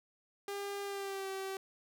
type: tone with pitch glide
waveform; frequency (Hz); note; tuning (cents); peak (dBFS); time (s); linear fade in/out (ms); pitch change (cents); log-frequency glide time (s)
sawtooth; 401.3 to 385.4; G4 to G4; +41 to -29; -34; 0.48-1.57; 2; -70; 0.84-1.29
effects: none